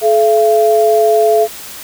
sine tone pair together, 430 / 677.8 Hz, A4 / E5, -40 / +48 cents, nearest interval minor sixth, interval 788 cents, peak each -10 dBFS, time 0.01-1.48 s, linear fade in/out 50 ms, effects white hiss -30 dBFS RMS until 1.83 s

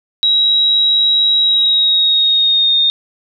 sine tone with pitch glide, 3851 to 3675 Hz, B7 to A#7, -44 to -25 cents, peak -9 dBFS, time 0.23-2.9 s, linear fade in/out 0 ms, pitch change -81 cents, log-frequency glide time 1.4-2.79 s, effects none

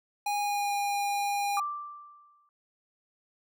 square tone with pitch glide, 821 to 810.2 Hz, G#5 to G#5, -20 to -43 cents, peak -28 dBFS, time 0.26-1.6 s, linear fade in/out 5 ms, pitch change -23 cents, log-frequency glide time 0.42-0.77 s
sine tone with exponential decay, 1175 Hz, D6, 1 cent sharp, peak -26 dBFS, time 1.57-2.49 s, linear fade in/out 1 ms, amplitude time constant 200 ms
effects none

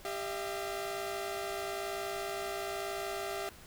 sawtooth tone cluster, 395.6 / 620 / 681 Hz, G4 / D#5 / F5, +16 / -6 / -44 cents, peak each -35 / -39 / -36 dBFS, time 0.05-3.49 s, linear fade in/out 0 ms, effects pink hiss -54 dBFS RMS until 3.66 s

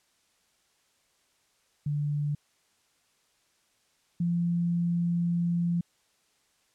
sine tone pair in turn, 146.6 / 171.99 Hz, D3 / F3, -3 / -26 cents, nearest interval minor third, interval 277 cents, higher second, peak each -26 / -24 dBFS, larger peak second, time 1.86-2.35 / 4.2-5.81 s, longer second, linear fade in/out 5 ms, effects white hiss -69 dBFS RMS until 6.74 s + low-pass 9000 Hz 12 dB/octave

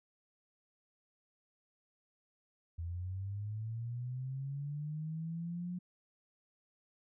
sine linear sweep, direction up, 82.41 to 180.5 Hz, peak -37 dBFS, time 2.78-5.79 s, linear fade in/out 10 ms, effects none

